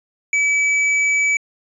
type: tone with tanh clipping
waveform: sine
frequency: 2293 Hz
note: D7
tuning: 42 cents flat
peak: -16 dBFS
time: 0.33-1.37 s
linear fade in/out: 2 ms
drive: 10 dB
effects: resampled to 22050 Hz